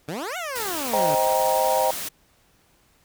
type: exponential two-way sweep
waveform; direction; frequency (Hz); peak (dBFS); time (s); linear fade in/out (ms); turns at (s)
15% pulse; up then down; 138.59 to 754 to 138.59; -22; 0.08-1.15; 5; 0.37
type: noise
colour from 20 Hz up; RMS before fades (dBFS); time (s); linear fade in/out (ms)
white; -31; 0.55-2.09; 10
type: chord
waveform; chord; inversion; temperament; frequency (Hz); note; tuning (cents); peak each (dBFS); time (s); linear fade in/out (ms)
sine; C minor seventh; none; just; 523.3 / 627.9 / 784.9 / 941.9; C5 / Eb5 / G5 / Bb5; 0 / +16 / +2 / +18; -24; 0.93-1.91; 5
effects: pink hiss -61 dBFS RMS until 3.04 s